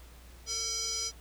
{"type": "tone with band-pass filter", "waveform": "square", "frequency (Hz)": 451, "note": "A4", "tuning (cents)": 43, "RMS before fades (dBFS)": -34, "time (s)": [0.46, 1.12], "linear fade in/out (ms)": 50, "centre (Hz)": 5500, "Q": 9.9, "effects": ["added 60 Hz sine -50 dBFS peak until 1.2 s", "pink hiss -57 dBFS RMS until 1.2 s"]}